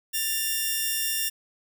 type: tone pair together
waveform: 5% pulse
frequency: 1778.5 / 2794 Hz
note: A6 / F7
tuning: +18 / 0 cents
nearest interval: minor sixth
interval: 782 cents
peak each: -18 dBFS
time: 0.13-1.3 s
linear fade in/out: 20 ms
effects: none